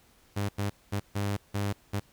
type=tone bursts at uneven times; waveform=sawtooth; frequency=101 Hz; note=G#2; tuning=48 cents flat; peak=-24 dBFS; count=6; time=0.36-0.49 / 0.58-0.7 / 0.92-1 / 1.15-1.37 / 1.54-1.73 / 1.93-2 s; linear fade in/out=10 ms; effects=pink hiss -62 dBFS RMS until 2.12 s